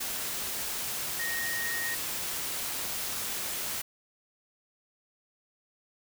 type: tone in noise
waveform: sine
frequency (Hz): 1864.7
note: A#6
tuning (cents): 0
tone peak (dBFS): -32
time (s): 1.19-1.95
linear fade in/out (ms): 10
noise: white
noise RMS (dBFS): -34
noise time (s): 0-3.82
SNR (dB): -1
effects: none